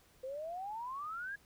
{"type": "exponential sweep", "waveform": "sine", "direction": "up", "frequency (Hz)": [507, 1680], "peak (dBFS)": -39, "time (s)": [0.23, 1.36], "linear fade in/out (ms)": 10, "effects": ["pink hiss -66 dBFS RMS until 1.45 s"]}